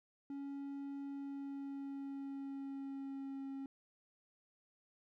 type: tone with pitch glide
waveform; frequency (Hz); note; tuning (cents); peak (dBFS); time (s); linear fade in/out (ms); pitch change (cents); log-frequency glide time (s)
triangle; 279.1 to 271.9; C#4 to C#4; +12 to -33; -40; 0.3-3.66; 2; -45; 1.07-3.49
effects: none